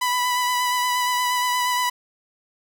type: tone with vibrato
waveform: sawtooth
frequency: 991 Hz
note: B5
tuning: 6 cents sharp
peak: -16 dBFS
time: 0.01-1.9 s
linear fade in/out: 10 ms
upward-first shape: sine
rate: 8.5 Hz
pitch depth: 18 cents each way
effects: none